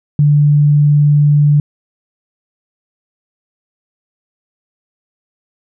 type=tone; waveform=sine; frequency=146.83 Hz; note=D3; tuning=in tune; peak=-6 dBFS; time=0.19-1.6 s; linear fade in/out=2 ms; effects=none